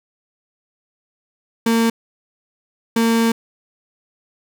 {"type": "tone bursts at uneven times", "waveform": "35% pulse", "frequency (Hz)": 228.5, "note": "A#3", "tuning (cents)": -34, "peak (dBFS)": -12, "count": 2, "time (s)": [[1.66, 1.9], [2.96, 3.32]], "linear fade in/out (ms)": 5, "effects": []}